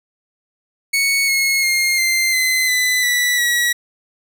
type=tone with pitch steps; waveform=sawtooth; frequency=2217 / 2173 / 2129 / 2087 / 2045 / 2004 / 1963.7 / 1924.4 Hz; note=C#7 / C#7 / C7 / C7 / C7 / B6 / B6 / B6; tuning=0 / -35 / +30 / -5 / -40 / +25 / -10 / -45 cents; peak=-11 dBFS; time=0.93-3.73 s; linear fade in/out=10 ms; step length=350 ms; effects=none